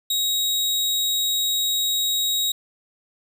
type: tone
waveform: sawtooth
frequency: 3800 Hz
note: A#7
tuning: 33 cents sharp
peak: -17 dBFS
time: 0.1-2.52 s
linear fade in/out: 5 ms
effects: none